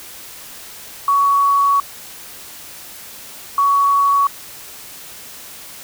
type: tone bursts at uneven times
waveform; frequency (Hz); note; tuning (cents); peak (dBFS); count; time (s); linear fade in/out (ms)
sine; 1122; C#6; +21; -11; 2; 1.08-1.8 / 3.58-4.27; 2
effects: white hiss -36 dBFS RMS until 5.83 s